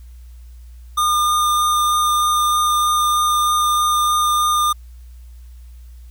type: tone with vibrato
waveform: square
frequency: 1211 Hz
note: D#6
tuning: 47 cents flat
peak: -15 dBFS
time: 0.97-4.73 s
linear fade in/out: 10 ms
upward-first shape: triangle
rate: 3.2 Hz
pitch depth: 9 cents each way
effects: added 60 Hz sine -36 dBFS peak until 6.1 s + white hiss -58 dBFS RMS until 6.1 s